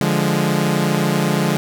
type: chord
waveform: sawtooth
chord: D diminished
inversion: none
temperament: equal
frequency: 146.83 / 174.61 / 207.7 Hz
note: D3 / F3 / Ab3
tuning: 0 / 0 / 0 cents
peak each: -16 dBFS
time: 0.01-1.57 s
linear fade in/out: 0 ms
effects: none